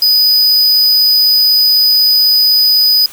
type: tone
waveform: square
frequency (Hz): 4978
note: D#8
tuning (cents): 0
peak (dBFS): -7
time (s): 0.02-3.06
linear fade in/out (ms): 2
effects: white hiss -34 dBFS RMS until 3.12 s